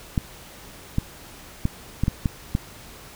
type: clicks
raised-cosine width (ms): 5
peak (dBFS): -8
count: 7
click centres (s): 0.178 / 0.984 / 1.654 / 2.036 / 2.081 / 2.258 / 2.551
effects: pink hiss -44 dBFS RMS until 3.15 s